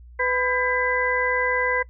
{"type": "harmonic tone with a mistuned harmonic", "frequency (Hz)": 501, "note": "B4", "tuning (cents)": 25, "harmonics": [1, 2, 3, 4], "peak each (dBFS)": [-25, -27, -27, -24], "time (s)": [0.19, 1.83], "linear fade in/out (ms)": 10, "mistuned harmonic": 3, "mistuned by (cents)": 110, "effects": ["noise-tail reverb RT60 0.1 s tail -21 dB re dry", "added 60 Hz sine -42 dBFS peak until 1.89 s"]}